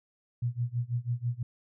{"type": "tone with tremolo", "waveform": "sine", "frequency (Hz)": 120.6, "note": "B2", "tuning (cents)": -41, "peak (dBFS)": -25, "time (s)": [0.42, 1.43], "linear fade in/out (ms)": 5, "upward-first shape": "sine", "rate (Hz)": 6.1, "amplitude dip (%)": 95, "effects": []}